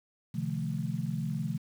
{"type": "tone cluster", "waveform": "sine", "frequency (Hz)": [128.9, 150.3, 170.1, 216.4], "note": ["C3", "D3", "F3", "A3"], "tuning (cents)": [-26, 40, -45, -29], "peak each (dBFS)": [-36, -35, -35, -37], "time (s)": [0.34, 1.58], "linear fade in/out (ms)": 10, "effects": ["9-bit"]}